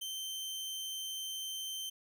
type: tone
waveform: sawtooth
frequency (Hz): 3108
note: G7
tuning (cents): -16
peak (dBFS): -35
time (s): 0.01-1.9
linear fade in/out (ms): 10
effects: none